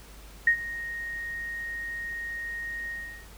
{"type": "tone with ADSR envelope", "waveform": "sine", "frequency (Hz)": 1864.7, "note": "A#6", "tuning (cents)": 0, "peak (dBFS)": -15, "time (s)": [0.47, 3.27], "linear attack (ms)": 4, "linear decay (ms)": 84, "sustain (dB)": -17, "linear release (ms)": 360, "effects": ["added 50 Hz sine -47 dBFS peak until 3.37 s", "pink hiss -51 dBFS RMS until 3.37 s"]}